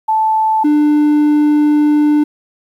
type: tone pair in turn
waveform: sine / triangle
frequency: 876 / 297.8 Hz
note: A5 / D4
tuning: -8 / +24 cents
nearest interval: octave + perfect fifth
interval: 1868 cents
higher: first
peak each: -10 / -6 dBFS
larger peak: second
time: 0.08-0.64 / 0.64-2.24 s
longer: second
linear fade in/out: 10 ms
effects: 8-bit